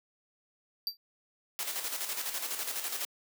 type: tone with exponential decay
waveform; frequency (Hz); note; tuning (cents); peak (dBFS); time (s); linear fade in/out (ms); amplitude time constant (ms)
square; 4683; D8; -6; -27; 0.87-0.97; 1; 21
type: noise with tremolo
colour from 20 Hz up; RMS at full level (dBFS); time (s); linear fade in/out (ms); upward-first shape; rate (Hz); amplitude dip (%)
white; -34; 1.59-3.05; 0; square; 12; 50
effects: high-pass 400 Hz 12 dB/octave